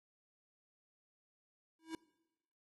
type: tone with exponential growth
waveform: square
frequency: 323.5 Hz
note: E4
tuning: 32 cents flat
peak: -38 dBFS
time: 1.79-1.95 s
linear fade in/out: 2 ms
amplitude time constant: 33 ms
effects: noise-tail reverb RT60 1.0 s tail -22 dB re dry + AAC 32 kbps